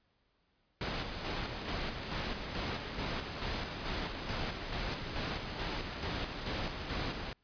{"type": "noise with tremolo", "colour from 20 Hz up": "pink", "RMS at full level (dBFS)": -36, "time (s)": [0.81, 7.33], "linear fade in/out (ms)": 2, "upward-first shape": "square", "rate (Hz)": 2.3, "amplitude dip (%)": 40, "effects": ["pink hiss -75 dBFS RMS until 7.43 s", "resampled to 11025 Hz"]}